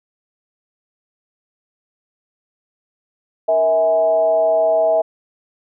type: tone with frequency modulation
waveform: sine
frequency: 647 Hz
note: E5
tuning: 32 cents flat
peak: -12 dBFS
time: 3.48-5.02 s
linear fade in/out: 10 ms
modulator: 180 Hz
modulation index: 0.54
effects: none